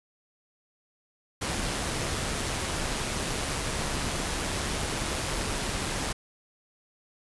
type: noise with amplitude modulation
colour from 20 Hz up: pink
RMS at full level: -29 dBFS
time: 1.41-6.13 s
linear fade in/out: 10 ms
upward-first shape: sine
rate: 142 Hz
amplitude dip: 30%
effects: resampled to 24000 Hz